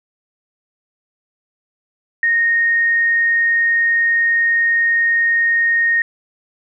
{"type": "tone", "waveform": "sine", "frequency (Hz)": 1855, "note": "A#6", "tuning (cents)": -9, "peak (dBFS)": -12, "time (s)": [2.23, 6.02], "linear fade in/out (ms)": 2, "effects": []}